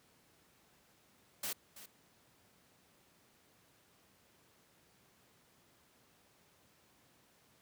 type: noise with echo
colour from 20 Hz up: white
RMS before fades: -39 dBFS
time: 1.43-1.53 s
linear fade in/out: 5 ms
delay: 330 ms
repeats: 1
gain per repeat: -14 dB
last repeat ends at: 1.86 s
effects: pink hiss -68 dBFS RMS until 7.61 s + high-pass 100 Hz 12 dB/octave